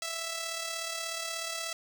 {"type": "tone with amplitude modulation", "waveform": "5% pulse", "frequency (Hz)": 660, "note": "E5", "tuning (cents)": 2, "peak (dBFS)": -21, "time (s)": [0.02, 1.73], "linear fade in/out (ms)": 2, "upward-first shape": "sine", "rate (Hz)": 36.6, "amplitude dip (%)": 40, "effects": []}